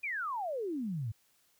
sine exponential sweep, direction down, 2489 to 101.1 Hz, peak -33 dBFS, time 0.03-1.12 s, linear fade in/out 10 ms, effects white hiss -70 dBFS RMS until 1.59 s

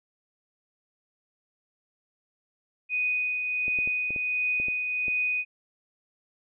sine tone with tremolo, 2489 Hz, D#7, in tune, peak -23 dBFS, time 2.89-5.45 s, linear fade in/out 50 ms, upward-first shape triangle, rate 1.4 Hz, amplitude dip 40%
clicks, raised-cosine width 2 ms, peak -27 dBFS, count 8, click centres 3.681 / 3.788 / 3.875 / 4.106 / 4.162 / 4.6 / 4.684 / 5.082 s
effects none

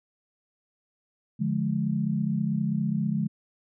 sine chord, D diminished, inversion none, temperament just, 146.83 / 176.2 / 211.4 Hz, D3 / F3 / Ab3, 0 / +16 / +31 cents, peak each -29 / -29 / -27 dBFS, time 1.39-3.28 s, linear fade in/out 20 ms, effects none

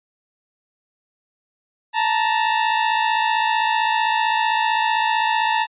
sawtooth tone pair together, 880 / 935.6 Hz, A5 / A#5, 0 / +6 cents, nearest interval minor second, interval 106 cents, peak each -15 / -17 dBFS, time 1.93-5.67 s, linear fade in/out 50 ms, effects resampled to 8000 Hz

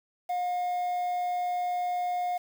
triangle tone with quantisation, 716 Hz, F5, 43 cents sharp, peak -25 dBFS, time 0.29-2.38 s, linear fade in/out 10 ms, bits 8, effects none

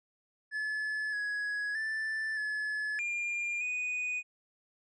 triangle tone with pitch steps, 1720 / 1674 / 1763 / 1713 / 2403 / 2480 Hz, A6 / G#6 / A6 / A6 / D7 / D#7, -40 / +13 / +3 / -47 / +39 / -6 cents, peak -30 dBFS, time 0.51-4.23 s, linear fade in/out 50 ms, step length 620 ms, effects resampled to 22050 Hz

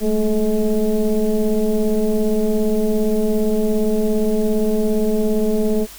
sine tone with frequency modulation, 218.7 Hz, A3, 10 cents flat, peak -14 dBFS, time 0-5.87 s, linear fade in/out 50 ms, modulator 210 Hz, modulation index 1.4, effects added 50 Hz sine -45 dBFS peak until 5.98 s + white hiss -39 dBFS RMS until 5.98 s

